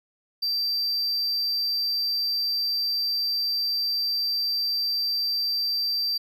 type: tone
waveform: triangle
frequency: 4688 Hz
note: D8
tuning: 4 cents flat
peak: -22 dBFS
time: 0.42-6.18 s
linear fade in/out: 10 ms
effects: none